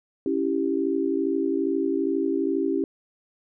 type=chord; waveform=sine; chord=C# diminished; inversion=none; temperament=equal; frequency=277.2 / 329.6 / 392 Hz; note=C#4 / E4 / G4; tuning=0 / 0 / 0 cents; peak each=-26 dBFS; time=0.26-2.84 s; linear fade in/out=2 ms; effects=none